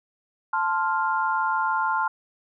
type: chord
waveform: sine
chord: F major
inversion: first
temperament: equal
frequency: 880 / 1046.5 / 1396.9 Hz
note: A5 / C6 / F6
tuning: 0 / 0 / 0 cents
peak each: -25 / -26 / -26 dBFS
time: 0.53-2.08 s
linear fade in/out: 5 ms
effects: none